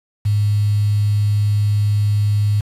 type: tone with quantisation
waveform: sine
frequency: 103.7 Hz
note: G#2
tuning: 2 cents flat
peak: -13 dBFS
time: 0.25-2.61 s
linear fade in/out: 10 ms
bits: 6
effects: resampled to 32000 Hz